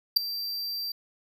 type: tone with ADSR envelope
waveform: square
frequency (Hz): 4699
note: D8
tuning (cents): 0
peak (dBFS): -13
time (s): 0.16-0.92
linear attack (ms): 10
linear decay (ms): 5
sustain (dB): -18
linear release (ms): 4
effects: none